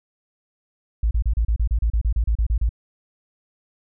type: tone bursts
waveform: sine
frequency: 55.1 Hz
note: A1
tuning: 3 cents sharp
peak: -16 dBFS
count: 15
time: 1.03-2.692 s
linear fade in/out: 5 ms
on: 80 ms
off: 33 ms
effects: none